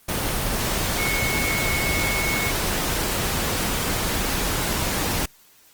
sine tone in noise, 2195 Hz, C#7, 18 cents flat, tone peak -25 dBFS, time 0.98-2.51 s, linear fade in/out 10 ms, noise pink, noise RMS -24 dBFS, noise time 0.08-5.26 s, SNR -4 dB, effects white hiss -54 dBFS RMS until 5.73 s + Opus 24 kbps

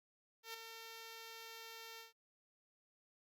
5% pulse tone with ADSR envelope, 453.4 Hz, A#4, 48 cents flat, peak -32 dBFS, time 0.43-2.13 s, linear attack 110 ms, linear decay 6 ms, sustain -7 dB, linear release 140 ms, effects Opus 48 kbps

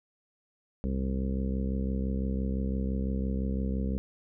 harmonic tone, 65.9 Hz, C2, 13 cents sharp, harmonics 1 / 2 / 3 / 4 / 5 / 6 / 7 / 8, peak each -30 / -40 / -32 / -39 / -48 / -45 / -42 / -46 dBFS, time 0.84-3.98 s, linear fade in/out 0 ms, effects none

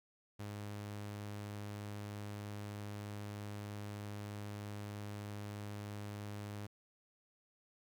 sawtooth tone, 103.2 Hz, G#2, 10 cents flat, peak -39 dBFS, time 0.39-6.67 s, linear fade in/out 10 ms, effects 13-bit

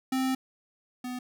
square tone pair in turn, 261.6 / 249.8 Hz, C4 / B3, 0 / +20 cents, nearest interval minor second, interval 80 cents, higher first, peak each -26 / -34 dBFS, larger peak first, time 0.12-0.35 / 1.04-1.19 s, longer first, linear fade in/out 5 ms, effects none

